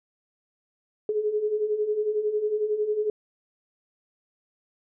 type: beating tone pair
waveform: sine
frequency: 415.3 / 426.3 Hz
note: G#4 / G#4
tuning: 0 / +45 cents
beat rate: 11 Hz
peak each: -30 / -24 dBFS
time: 1.09-3.1 s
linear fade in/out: 2 ms
effects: none